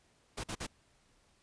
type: noise bursts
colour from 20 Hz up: pink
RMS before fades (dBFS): -39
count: 3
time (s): 0.37-0.668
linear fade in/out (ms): 10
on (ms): 68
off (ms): 47
effects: pink hiss -69 dBFS RMS until 1.42 s + resampled to 22050 Hz